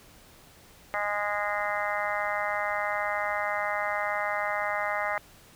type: harmonic tone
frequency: 206.3 Hz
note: G#3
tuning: 11 cents flat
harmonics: 3 / 4 / 5 / 6 / 7 / 8 / 9 / 10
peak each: -33 / -33 / -38 / -34 / -38 / -39 / -35 / -35 dBFS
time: 0.94-5.18 s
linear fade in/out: 0 ms
effects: pink hiss -54 dBFS RMS until 5.55 s